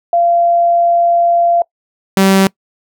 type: tone pair in turn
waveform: sine / sawtooth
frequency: 688 / 193.06 Hz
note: F5 / G3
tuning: -26 / -26 cents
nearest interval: octave + minor seventh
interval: 2200 cents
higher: first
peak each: -8 / -3 dBFS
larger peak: second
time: 0.13-1.62 / 2.17-2.47 s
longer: first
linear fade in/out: 2 ms
effects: noise-tail reverb RT60 0.1 s tail -24 dB re dry